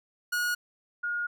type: tone pair in turn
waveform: 45% pulse / sine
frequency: 1447 / 1430.4 Hz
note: F#6 / F6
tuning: -39 / +41 cents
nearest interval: unison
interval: 20 cents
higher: first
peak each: -26 / -28 dBFS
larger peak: first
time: 0.32-0.55 / 1.03-1.27 s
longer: second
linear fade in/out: 10 ms
effects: none